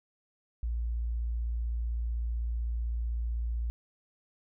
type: tone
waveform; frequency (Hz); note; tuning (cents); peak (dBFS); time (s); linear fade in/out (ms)
sine; 57.9; A#1; -11; -29; 0.63-3.7; 0
effects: none